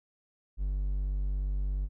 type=tone; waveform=triangle; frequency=48.55 Hz; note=G1; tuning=16 cents flat; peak=-26 dBFS; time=0.57-1.89 s; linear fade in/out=50 ms; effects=none